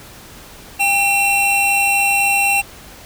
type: tone pair together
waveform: square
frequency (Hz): 796.8 / 2716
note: G5 / F7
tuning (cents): +28 / -49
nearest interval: octave + major sixth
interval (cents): 2123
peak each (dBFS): -19 / -15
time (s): 0.79-2.62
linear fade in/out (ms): 20
effects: pink hiss -39 dBFS RMS until 3.05 s